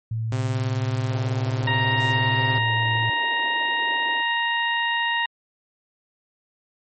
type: tone with pitch glide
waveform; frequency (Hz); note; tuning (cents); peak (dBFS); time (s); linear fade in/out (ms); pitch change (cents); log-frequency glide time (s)
sine; 112.1 to 113.21; A2 to A2; +33 to +50; -23; 0.11-3.1; 5; +17; 0.6-2.06
type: tone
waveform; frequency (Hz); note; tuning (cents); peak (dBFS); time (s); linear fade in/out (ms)
sawtooth; 130.81; C3; 0; -22; 0.32-2.58; 0
type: band-pass noise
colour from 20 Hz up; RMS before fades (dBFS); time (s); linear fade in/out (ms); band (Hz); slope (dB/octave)
pink; -40; 1.1-4.22; 10; 270 to 940; 48
type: harmonic tone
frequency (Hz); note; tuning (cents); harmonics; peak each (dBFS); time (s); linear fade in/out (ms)
935; A#5; +5; 1 / 2 / 3 / 4; -25 / -23 / -28 / -33; 1.67-5.26; 5
effects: MP3 32 kbps